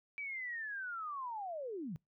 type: linear sweep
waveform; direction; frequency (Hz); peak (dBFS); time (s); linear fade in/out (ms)
sine; down; 2319 to 139.3; -39; 0.18-1.96; 0
effects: noise-tail reverb RT60 0.2 s tail -25 dB re dry